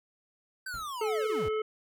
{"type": "linear sweep", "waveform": "square", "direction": "down", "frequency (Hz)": [1566, 52], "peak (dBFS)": -36, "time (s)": [0.66, 1.49], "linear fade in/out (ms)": 5}
{"type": "noise with exponential decay", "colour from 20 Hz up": "brown", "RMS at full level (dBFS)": -44, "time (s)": [0.74, 1.01], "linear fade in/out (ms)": 1, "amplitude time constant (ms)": 58}
{"type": "harmonic tone", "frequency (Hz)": 432.9, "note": "A4", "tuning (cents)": -28, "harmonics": [1, 3, 5, 7], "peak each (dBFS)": [-28, -37, -44, -48], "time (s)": [1.01, 1.62], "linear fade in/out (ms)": 5}
{"effects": []}